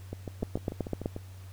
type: two click trains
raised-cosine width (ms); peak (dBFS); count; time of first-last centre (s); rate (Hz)
2; -23 / -16; 8 / 6; 0.13-1.164 / 0.43-1.059; 6.77 / 7.95
effects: added 94 Hz sine -43 dBFS peak until 1.52 s + pink hiss -57 dBFS RMS until 1.52 s